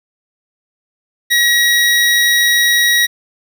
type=tone; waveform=25% pulse; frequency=1907 Hz; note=A#6; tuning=39 cents sharp; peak=-6 dBFS; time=1.3-3.07 s; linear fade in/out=20 ms; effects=7-bit